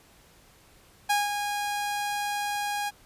sawtooth tone with ADSR envelope, 821 Hz, G#5, 20 cents flat, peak -17 dBFS, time 1.09-2.91 s, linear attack 13 ms, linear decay 180 ms, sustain -7 dB, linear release 30 ms, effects pink hiss -57 dBFS RMS until 3.05 s + resampled to 32000 Hz

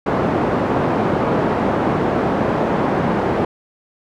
pink band-pass noise, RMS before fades -18 dBFS, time 0.06-3.45 s, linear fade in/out 5 ms, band 170 to 960 Hz, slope 12 dB/octave, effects none

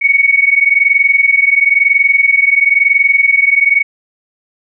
sine tone pair together, 2219 / 2240 Hz, C#7 / C#7, +1 / +18 cents, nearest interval unison, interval 17 cents, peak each -10 dBFS, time 0.01-3.83 s, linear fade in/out 20 ms, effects none

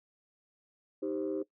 sine chord, C minor, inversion first, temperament equal, 311.1 / 392 / 523.3 Hz, Eb4 / G4 / C5, 0 / 0 / 0 cents, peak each -34 / -34 / -38 dBFS, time 1.02-1.43 s, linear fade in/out 10 ms, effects noise-tail reverb RT60 0.1 s tail -19 dB re dry + tanh soft clip ceiling -25 dBFS

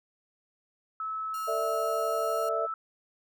sine tone with pitch glide, 1300 to 1313.6 Hz, E6 to E6, -24 to -6 cents, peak -31 dBFS, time 1-2.74 s, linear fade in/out 2 ms, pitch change +18 cents, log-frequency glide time 2.12-2.49 s
5% pulse tone, 1408 Hz, F6, 14 cents sharp, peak -31 dBFS, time 1.34-2.49 s, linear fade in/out 2 ms
sine chord, A suspended fourth, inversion none, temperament equal with one note detuned, 449 / 587.3 / 659.3 Hz, A4 / D5 / E5, +35 / 0 / 0 cents, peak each -33 / -34 / -30 dBFS, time 1.47-2.67 s, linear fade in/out 20 ms
effects none

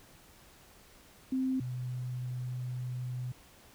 sine tone pair in turn, 261 / 125.33 Hz, C4 / B2, -4 / +26 cents, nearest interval octave + minor second, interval 1270 cents, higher first, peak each -28 / -34 dBFS, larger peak first, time 1.32-1.6 / 1.6-3.32 s, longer second, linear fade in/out 5 ms, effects pink hiss -58 dBFS RMS until 3.74 s

